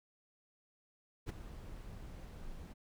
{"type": "noise with ADSR envelope", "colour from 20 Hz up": "brown", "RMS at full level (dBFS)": -35, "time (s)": [1.26, 2.74], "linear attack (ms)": 35, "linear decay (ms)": 12, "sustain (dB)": -13, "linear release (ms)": 22, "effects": []}